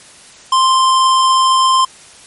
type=tone; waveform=square; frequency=1046.5 Hz; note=C6; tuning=in tune; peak=-9 dBFS; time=0.52-1.85 s; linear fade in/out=5 ms; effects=white hiss -40 dBFS RMS until 2.26 s + MP3 48 kbps